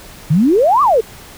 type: exponential two-way sweep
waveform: sine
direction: up then down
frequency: 138.59 to 1214 to 412.6 Hz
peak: -8 dBFS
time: 0.3-1.01 s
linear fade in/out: 10 ms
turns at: 0.82 s
effects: pink hiss -37 dBFS RMS until 1.37 s